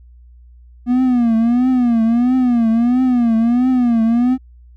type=tone with vibrato; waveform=triangle; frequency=240.4 Hz; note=B3; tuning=46 cents flat; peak=-9 dBFS; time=0.86-4.38 s; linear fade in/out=50 ms; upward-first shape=triangle; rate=1.5 Hz; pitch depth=140 cents each way; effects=added 60 Hz sine -40 dBFS peak until 4.76 s